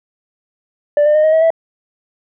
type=tone with pitch steps; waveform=sine; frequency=587.3 / 600.3 / 613.7 / 627.3 / 641.2 / 655.4 Hz; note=D5 / D5 / D#5 / D#5 / E5 / E5; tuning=0 / +38 / -24 / +14 / -48 / -10 cents; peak=-6 dBFS; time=0.97-1.504 s; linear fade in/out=2 ms; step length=89 ms; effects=tanh soft clip ceiling -7 dBFS

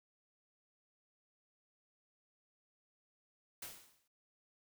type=noise with exponential decay; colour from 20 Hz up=white; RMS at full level=-44 dBFS; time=3.62-4.08 s; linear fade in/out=5 ms; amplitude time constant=100 ms; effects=none

